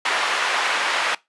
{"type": "band-pass noise", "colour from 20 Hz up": "white", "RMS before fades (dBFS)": -22, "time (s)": [0.05, 1.15], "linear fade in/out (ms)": 5, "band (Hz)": [740, 2200], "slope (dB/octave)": 12, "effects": ["noise-tail reverb RT60 0.2 s tail -21 dB re dry", "resampled to 24000 Hz"]}